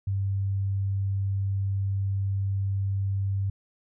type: tone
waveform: sine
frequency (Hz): 98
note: G2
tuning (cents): 0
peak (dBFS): -24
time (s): 0.07-3.5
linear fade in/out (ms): 5
effects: none